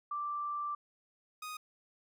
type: tone pair in turn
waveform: sine / sawtooth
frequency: 1174.7 / 1244.6 Hz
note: D6 / D#6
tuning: 0 / 0 cents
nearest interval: minor second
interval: 100 cents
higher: second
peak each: -34 / -37 dBFS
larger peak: first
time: 0.11-0.75 / 1.42-1.57 s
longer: first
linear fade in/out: 5 ms
effects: none